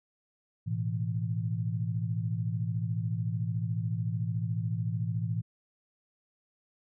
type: chord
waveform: sine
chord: A suspended second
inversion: none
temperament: just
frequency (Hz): 110 / 123.75 / 165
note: A2 / B2 / E3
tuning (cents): 0 / +4 / +2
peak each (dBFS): -31 / -35 / -34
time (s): 0.66-5.42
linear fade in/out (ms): 20
effects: none